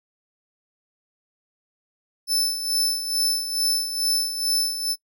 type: tone with tremolo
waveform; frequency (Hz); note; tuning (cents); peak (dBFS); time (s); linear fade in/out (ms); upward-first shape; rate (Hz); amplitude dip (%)
sawtooth; 5274; E8; 0; -16; 2.27-4.96; 50; sine; 2.3; 65
effects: noise-tail reverb RT60 0.1 s tail -22 dB re dry